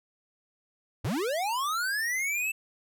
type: linear sweep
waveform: square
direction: up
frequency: 77.78 to 2668 Hz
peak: -28 dBFS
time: 1.04-2.52 s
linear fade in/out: 10 ms
effects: none